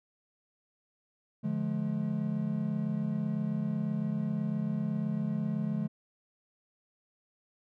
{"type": "chord", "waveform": "triangle", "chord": "D diminished", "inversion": "none", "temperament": "equal with one note detuned", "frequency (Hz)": [146.83, 174.61, 212.8], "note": ["D3", "F3", "Ab3"], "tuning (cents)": [0, 0, 42], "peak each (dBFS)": [-33, -33, -30], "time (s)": [1.43, 5.88], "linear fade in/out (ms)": 20, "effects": []}